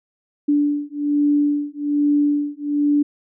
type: beating tone pair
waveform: sine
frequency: 290.8 / 292 Hz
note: D4 / D4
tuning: -17 / -10 cents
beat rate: 1.2 Hz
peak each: -19 dBFS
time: 0.48-3.03 s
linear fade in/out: 10 ms
effects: none